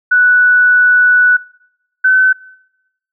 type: tone pair in turn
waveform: sine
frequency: 1480 / 1519.9 Hz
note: F#6 / F#6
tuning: 0 / +46 cents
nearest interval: unison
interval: 46 cents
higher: second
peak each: -6 dBFS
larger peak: neither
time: 0.11-1.37 / 2.04-2.33 s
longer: first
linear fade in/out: 10 ms
effects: noise-tail reverb RT60 0.9 s tail -24 dB re dry